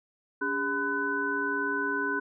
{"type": "tone cluster", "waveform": "sine", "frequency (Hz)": [284.7, 406.2, 1011, 1499], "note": ["C#4", "G#4", "B5", "F#6"], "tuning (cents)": [46, -38, 40, 22], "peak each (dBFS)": [-34, -34, -34, -29], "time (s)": [0.41, 2.2], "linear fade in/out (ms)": 10, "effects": []}